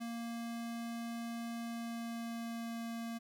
square tone with pitch glide, 232.7 to 230.6 Hz, A#3 to A#3, -3 to -19 cents, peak -40 dBFS, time 0-3.19 s, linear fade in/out 20 ms, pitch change -16 cents, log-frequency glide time 1.59-2.84 s, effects 13-bit

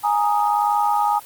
sine chord, Ab suspended second, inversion none, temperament equal, 830.6 / 932.3 / 1244.5 Hz, Ab5 / Bb5 / Eb6, 0 / 0 / 0 cents, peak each -18 / -22 / -23 dBFS, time 0.03-1.2 s, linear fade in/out 20 ms, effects white hiss -42 dBFS RMS until 1.25 s + Opus 32 kbps

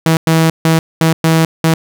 sawtooth tone bursts at uneven times, 162 Hz, E3, 30 cents flat, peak -4 dBFS, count 6, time 0.06-0.17 / 0.27-0.5 / 0.65-0.79 / 1.01-1.13 / 1.24-1.45 / 1.64-1.74 s, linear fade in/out 2 ms, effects none

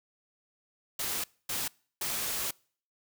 white noise bursts at uneven times, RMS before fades -33 dBFS, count 3, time 0.99-1.24 / 1.49-1.68 / 2.01-2.51 s, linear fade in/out 5 ms, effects noise-tail reverb RT60 0.5 s tail -26 dB re dry

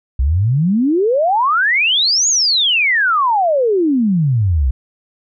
sine exponential two-way sweep, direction up then down, 60.2 to 6920 to 60.2 Hz, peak -11 dBFS, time 0.19-4.71 s, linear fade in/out 5 ms, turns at 2.28 s, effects none

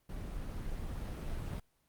brown noise with level ramp, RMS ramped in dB -41 to -37 dBFS, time 0.09-1.6 s, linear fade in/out 5 ms, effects pink hiss -75 dBFS RMS until 1.88 s + Opus 24 kbps

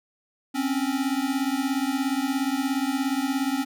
square beating tone pair, 261.6 / 278.6 Hz, C4 / C#4, 0 / +9 cents, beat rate 17 Hz, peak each -27 dBFS, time 0.54-3.65 s, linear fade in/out 20 ms, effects none

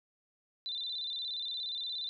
sine tone with vibrato, 3782 Hz, A#7, 24 cents sharp, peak -35 dBFS, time 0.66-2.09 s, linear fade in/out 0 ms, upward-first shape square, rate 17 Hz, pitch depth 89 cents each way, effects none

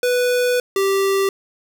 square tone pair in turn, 493.9 / 390.8 Hz, B4 / G4, 0 / -5 cents, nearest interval major third, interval 405 cents, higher first, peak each -16 dBFS, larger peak neither, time 0.03-0.6 / 0.76-1.29 s, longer first, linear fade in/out 2 ms, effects none

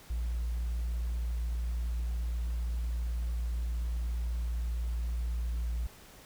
sine tone, 58.27 Hz, A#1, in tune, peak -28 dBFS, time 0.1-5.87 s, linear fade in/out 5 ms, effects tanh soft clip ceiling -28 dBFS + pink hiss -54 dBFS RMS until 6.25 s

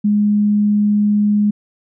sine tone, 207.7 Hz, G#3, in tune, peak -11 dBFS, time 0.04-1.51 s, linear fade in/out 10 ms, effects none

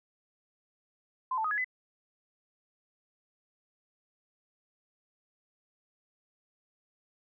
sine tone with pitch steps, 1028 / 881 / 1251 / 1684 / 2013 Hz, C6 / A5 / D#6 / G#6 / B6, -31 / +2 / +9 / +24 / +33 cents, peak -28 dBFS, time 1.31-1.645 s, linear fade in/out 5 ms, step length 67 ms, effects none

